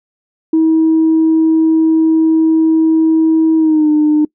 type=tone with pitch glide; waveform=sine; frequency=320.6 to 302.6 Hz; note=E4 to D#4; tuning=-48 to -48 cents; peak=-6 dBFS; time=0.53-4.25 s; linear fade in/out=5 ms; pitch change=-100 cents; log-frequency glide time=3.57-3.89 s; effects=noise-tail reverb RT60 0.1 s tail -24 dB re dry + tanh soft clip ceiling -4 dBFS